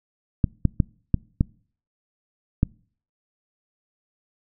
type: clicks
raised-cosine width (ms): 5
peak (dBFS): -5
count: 6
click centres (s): 0.442 / 0.653 / 0.802 / 1.143 / 1.409 / 2.631
effects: noise-tail reverb RT60 0.5 s tail -26 dB re dry